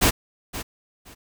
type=noise with echo; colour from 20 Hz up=pink; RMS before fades=-17 dBFS; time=0.01-0.11 s; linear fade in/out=20 ms; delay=520 ms; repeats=2; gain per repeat=-14 dB; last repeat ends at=1.15 s; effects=none